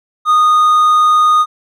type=tone; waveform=triangle; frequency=1234 Hz; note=D#6; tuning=15 cents flat; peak=-5 dBFS; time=0.25-1.46 s; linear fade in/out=50 ms; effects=none